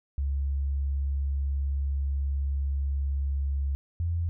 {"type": "tone pair in turn", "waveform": "sine", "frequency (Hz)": [69.3, 84.57], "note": ["C#2", "E2"], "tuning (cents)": [0, 45], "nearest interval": "minor third", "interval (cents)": 345, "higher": "second", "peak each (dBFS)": -25, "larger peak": "neither", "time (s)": [[0.18, 3.75], [4, 4.29]], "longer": "first", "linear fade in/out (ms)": 0, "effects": []}